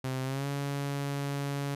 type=tone with pitch glide; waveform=sawtooth; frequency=130.81 to 141.01 Hz; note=C3 to C#3; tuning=0 to +30 cents; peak=-27 dBFS; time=0.04-1.75 s; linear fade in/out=5 ms; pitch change=+130 cents; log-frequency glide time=0.23-0.47 s; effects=resampled to 32000 Hz